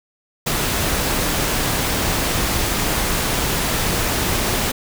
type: noise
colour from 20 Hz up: pink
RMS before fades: -20 dBFS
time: 0.46-4.72 s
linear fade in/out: 10 ms
effects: none